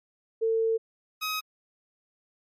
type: tone pair in turn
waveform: sine / 15% pulse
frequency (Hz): 450 / 1264.4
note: A4 / D#6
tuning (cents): +39 / +27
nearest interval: octave + tritone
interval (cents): 1788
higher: second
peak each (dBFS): -22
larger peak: neither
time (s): 0.41-0.78 / 1.21-1.41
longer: first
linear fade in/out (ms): 20
effects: MP3 64 kbps